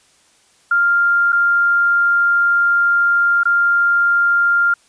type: tone with dropouts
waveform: sine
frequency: 1396.9 Hz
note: F6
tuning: in tune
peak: -11 dBFS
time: 0.71-4.74 s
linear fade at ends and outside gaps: 5 ms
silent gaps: 1.322-1.327 / 3.434-3.454 s
effects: white hiss -54 dBFS RMS until 4.88 s + resampled to 22050 Hz